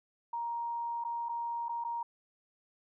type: tone with dropouts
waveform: sine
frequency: 938 Hz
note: A#5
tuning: 11 cents sharp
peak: -33 dBFS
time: 0.33-2.03 s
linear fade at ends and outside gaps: 5 ms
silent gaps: 1.04-1.048 / 1.287-1.292 / 1.685-1.692 / 1.84-1.847 s
effects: none